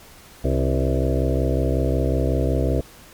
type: harmonic tone with a mistuned harmonic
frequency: 65.41 Hz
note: C2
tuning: in tune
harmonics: 1 / 2 / 4 / 5 / 6 / 7 / 8 / 9 / 10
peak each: -21 / -24 / -27 / -28 / -29 / -29 / -30 / -31 / -31 dBFS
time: 0.44-2.81 s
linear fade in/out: 5 ms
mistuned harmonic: 7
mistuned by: +53 cents
effects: pink hiss -46 dBFS RMS until 3.13 s + MP3 96 kbps